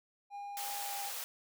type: tone with pitch glide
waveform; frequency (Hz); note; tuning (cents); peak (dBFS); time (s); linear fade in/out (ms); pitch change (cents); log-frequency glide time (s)
triangle; 810 to 803.5; G#5 to G5; -43 to +43; -39; 0.3-1.12; 50; -14; 0.82-0.91
type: high-pass noise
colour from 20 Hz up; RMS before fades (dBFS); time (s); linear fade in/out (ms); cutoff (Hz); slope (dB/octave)
white; -41; 0.57-1.24; 0; 470; 96
effects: none